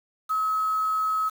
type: tone with quantisation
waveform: sine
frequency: 1282 Hz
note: E6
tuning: 49 cents flat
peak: -22 dBFS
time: 0.29-1.3 s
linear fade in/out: 20 ms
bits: 7
effects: none